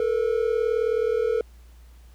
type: tone pair together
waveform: triangle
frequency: 440 / 479.1 Hz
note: A4 / A#4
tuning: 0 / +47 cents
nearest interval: minor second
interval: 147 cents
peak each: -21 / -22 dBFS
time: 0-1.41 s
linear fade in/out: 2 ms
effects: added 59 Hz sine -46 dBFS peak until 2.14 s + pink hiss -60 dBFS RMS until 2.14 s